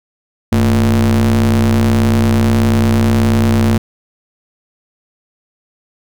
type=ring-modulated tone; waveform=square; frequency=63.4 Hz; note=B1; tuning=46 cents sharp; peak=-7 dBFS; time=0.52-3.78 s; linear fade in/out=5 ms; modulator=161 Hz; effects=none